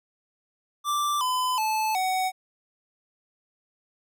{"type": "tone with pitch steps", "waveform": "square", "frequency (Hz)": [1174.7, 1010.9, 869.9, 748.6], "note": ["D6", "B5", "A5", "F#5"], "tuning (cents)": [0, 40, -20, 20], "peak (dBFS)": -24, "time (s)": [0.84, 2.32], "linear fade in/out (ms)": 50, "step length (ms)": 370, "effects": []}